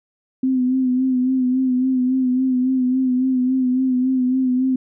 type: tone with vibrato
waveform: sine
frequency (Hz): 256.5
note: C4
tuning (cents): -34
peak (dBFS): -15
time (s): 0.43-4.76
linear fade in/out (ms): 5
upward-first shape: sine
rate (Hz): 3.6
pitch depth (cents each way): 42
effects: none

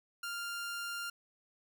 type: tone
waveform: sawtooth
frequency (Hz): 1396.9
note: F6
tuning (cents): 0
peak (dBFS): -34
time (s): 0.23-1.1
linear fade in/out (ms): 5
effects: none

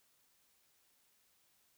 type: silence
effects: white hiss -73 dBFS RMS until 1.77 s

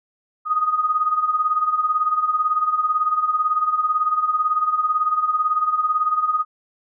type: tone with tremolo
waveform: sine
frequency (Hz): 1244.5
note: D#6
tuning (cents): 0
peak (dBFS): -14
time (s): 0.45-6.45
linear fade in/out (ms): 50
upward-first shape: sine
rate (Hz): 18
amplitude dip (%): 70
effects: none

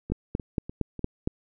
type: two click trains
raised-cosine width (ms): 3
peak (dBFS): -23 / -12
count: 4 / 6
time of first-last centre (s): 0.1-0.993 / 0.12-1.275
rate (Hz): 3.36 / 4.33
effects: none

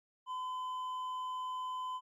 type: tone with hard clipping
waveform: sine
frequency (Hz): 1016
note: B5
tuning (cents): +49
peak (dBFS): -38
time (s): 0.26-2.01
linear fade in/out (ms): 50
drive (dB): 4
effects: Opus 48 kbps

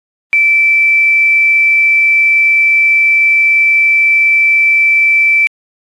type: tone with quantisation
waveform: sine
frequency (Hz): 2327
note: D7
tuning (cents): -17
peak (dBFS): -6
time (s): 0.33-5.47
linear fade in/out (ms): 0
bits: 6
effects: AAC 32 kbps

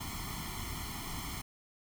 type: noise with comb filter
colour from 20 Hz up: pink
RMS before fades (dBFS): -40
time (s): 0-1.42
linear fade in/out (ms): 10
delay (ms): 0.94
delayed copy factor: +0.95
effects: none

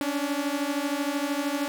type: beating tone pair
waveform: sawtooth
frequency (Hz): 279.2 / 292.2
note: C#4 / D4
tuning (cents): +13 / -9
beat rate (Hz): 13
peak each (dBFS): -25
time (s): 0.01-1.68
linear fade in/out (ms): 0
effects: none

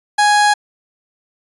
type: tone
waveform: 30% pulse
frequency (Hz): 830.6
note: G#5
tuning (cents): 0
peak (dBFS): -7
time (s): 0.18-0.54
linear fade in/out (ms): 10
effects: resampled to 24000 Hz

